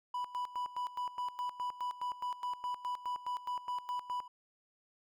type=tone with tremolo; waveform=triangle; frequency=987.8 Hz; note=B5; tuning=in tune; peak=-32 dBFS; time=0.14-4.28 s; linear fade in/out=5 ms; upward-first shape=square; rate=4.8 Hz; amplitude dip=80%; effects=none